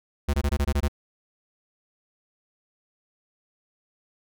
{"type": "tone bursts", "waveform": "square", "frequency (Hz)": 71.5, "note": "D2", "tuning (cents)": -46, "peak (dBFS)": -21, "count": 8, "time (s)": [0.28, 0.883], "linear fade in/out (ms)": 10, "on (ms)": 57, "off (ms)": 21, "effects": []}